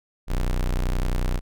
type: tone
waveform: 40% pulse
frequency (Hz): 30.72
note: B0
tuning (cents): -8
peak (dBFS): -20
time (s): 0.27-1.41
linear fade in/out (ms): 50
effects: none